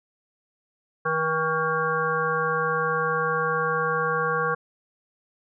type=harmonic tone with a mistuned harmonic; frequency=160 Hz; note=D#3; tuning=49 cents sharp; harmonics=1 / 3 / 5 / 7 / 9 / 10; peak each=-33 / -27 / -34 / -26 / -29 / -30 dBFS; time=1.05-4.55 s; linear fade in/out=10 ms; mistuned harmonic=9; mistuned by=-43 cents; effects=none